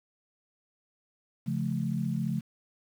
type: chord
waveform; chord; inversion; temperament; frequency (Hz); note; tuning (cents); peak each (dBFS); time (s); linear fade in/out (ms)
sine; Db augmented; none; just; 138.59 / 173.24 / 216.5; Db3 / F3 / A3; 0 / -14 / -28; -32; 1.46-2.41; 20
effects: 9-bit